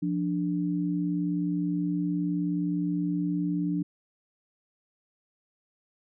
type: tone pair together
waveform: sine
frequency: 174.52 / 293.7 Hz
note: F3 / D4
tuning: -1 / 0 cents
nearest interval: major sixth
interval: 901 cents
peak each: -28 dBFS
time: 0.02-3.83 s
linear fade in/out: 10 ms
effects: none